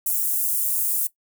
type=high-pass noise; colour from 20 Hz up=white; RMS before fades=-23 dBFS; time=0.06-1.07 s; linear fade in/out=5 ms; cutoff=8800 Hz; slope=24 dB/octave; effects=noise-tail reverb RT60 0.1 s tail -17 dB re dry